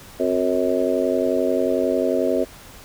harmonic tone with a mistuned harmonic, 91.2 Hz, F#2, 24 cents flat, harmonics 3 / 4 / 5 / 6 / 7, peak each -24 / -24 / -24 / -24 / -24 dBFS, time 0.19-2.45 s, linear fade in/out 20 ms, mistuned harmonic 3, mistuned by -64 cents, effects pink hiss -43 dBFS RMS until 2.84 s

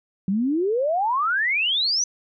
sine exponential sweep, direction up, 183.6 to 6100 Hz, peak -19 dBFS, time 0.28-2.04 s, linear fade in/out 2 ms, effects none

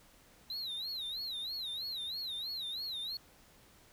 triangle tone with vibrato, 3951 Hz, B7, in tune, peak -36 dBFS, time 0.5-3.17 s, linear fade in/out 2 ms, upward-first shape sine, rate 3.1 Hz, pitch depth 170 cents each way, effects pink hiss -62 dBFS RMS until 3.92 s

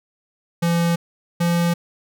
square tone pair in turn, 170 / 171.48 Hz, F3 / F3, -46 / -31 cents, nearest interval unison, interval 15 cents, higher second, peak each -17 dBFS, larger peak neither, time 0.62-0.96 / 1.4-1.74 s, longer neither, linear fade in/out 10 ms, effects none

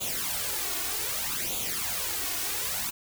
white noise with flanger, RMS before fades -31 dBFS, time 0-2.91 s, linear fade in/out 20 ms, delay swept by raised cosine 0.28 to 2.78 ms, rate 0.64 Hz, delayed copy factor +0.7, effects none

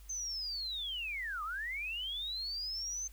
sine linear two-way sweep, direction down then up, 6300 to 1174 to 6300 Hz, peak -36 dBFS, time 0.09-3.08 s, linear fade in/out 10 ms, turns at 1.43 s, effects added 50 Hz sine -51 dBFS peak until 3.12 s + white hiss -63 dBFS RMS until 3.12 s

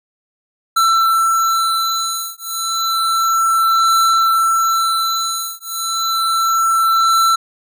square beating tone pair, 1338 / 1338.31 Hz, E6 / E6, +25 / +26 cents, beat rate 0.31 Hz, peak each -17 dBFS, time 0.76-7.36 s, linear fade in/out 10 ms, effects none

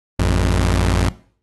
sawtooth tone pair together, 55.4 / 90 Hz, A1 / F#2, +13 / -47 cents, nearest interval minor sixth, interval 840 cents, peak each -13 dBFS, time 0.19-1.09 s, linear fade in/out 5 ms, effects noise-tail reverb RT60 0.5 s tail -20 dB re dry + AAC 32 kbps

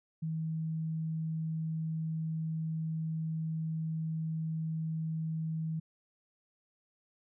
sine tone, 160 Hz, D#3, 49 cents sharp, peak -32 dBFS, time 0.22-5.8 s, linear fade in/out 10 ms, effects none

